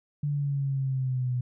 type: exponential sweep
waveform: sine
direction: down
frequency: 146.83 to 123.47 Hz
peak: -25 dBFS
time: 0.23-1.41 s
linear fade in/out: 5 ms
effects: none